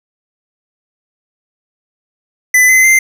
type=tone with pitch steps; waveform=square; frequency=2004 / 2044 / 2084 Hz; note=B6 / C7 / C7; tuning=+25 / -41 / -7 cents; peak=-6 dBFS; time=2.54-2.99 s; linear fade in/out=5 ms; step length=150 ms; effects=none